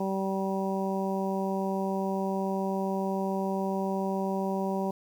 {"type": "harmonic tone", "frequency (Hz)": 192.9, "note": "G3", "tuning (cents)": -28, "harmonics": [1, 2, 3, 4, 5], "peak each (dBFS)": [-30, -33, -35, -36, -37], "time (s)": [0, 4.91], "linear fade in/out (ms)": 5, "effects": ["9-bit"]}